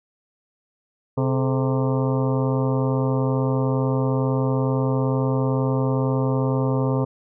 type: harmonic tone with a mistuned harmonic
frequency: 130.81 Hz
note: C3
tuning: in tune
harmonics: 1 / 2 / 3 / 4 / 5 / 6 / 7 / 8 / 9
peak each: -21 / -25 / -27 / -28 / -35 / -38 / -34 / -36 / -38 dBFS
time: 1.17-7.05 s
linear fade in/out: 10 ms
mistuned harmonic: 3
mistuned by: +140 cents
effects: none